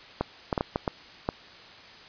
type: clicks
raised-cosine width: 1 ms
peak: -11 dBFS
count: 7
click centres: 0.21 / 0.528 / 0.578 / 0.609 / 0.759 / 0.878 / 1.289 s
effects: white hiss -48 dBFS RMS until 2.08 s + resampled to 11025 Hz